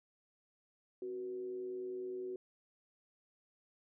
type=tone with frequency modulation; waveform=sine; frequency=372.3 Hz; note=F#4; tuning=11 cents sharp; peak=-39 dBFS; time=1.02-2.36 s; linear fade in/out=2 ms; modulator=110 Hz; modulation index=0.35; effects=none